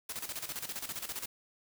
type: noise with tremolo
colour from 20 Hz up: white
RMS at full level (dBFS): -38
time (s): 0.09-1.26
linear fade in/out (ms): 5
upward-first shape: square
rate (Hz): 15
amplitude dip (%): 70
effects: none